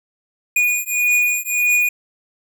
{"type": "beating tone pair", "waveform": "square", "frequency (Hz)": [2454, 2455.7], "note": ["D#7", "D#7"], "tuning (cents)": [-25, -23], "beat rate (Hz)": 1.7, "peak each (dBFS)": -19, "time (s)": [0.56, 1.89], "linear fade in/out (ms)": 5, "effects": []}